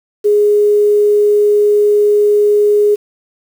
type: tone with quantisation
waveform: sine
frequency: 415.3 Hz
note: G#4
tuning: in tune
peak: -7 dBFS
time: 0.24-2.96 s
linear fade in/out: 20 ms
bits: 6
effects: none